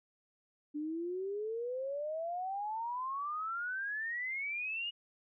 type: exponential sweep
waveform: sine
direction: up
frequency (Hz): 291.9 to 2900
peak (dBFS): -35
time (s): 0.74-4.91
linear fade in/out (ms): 20
effects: none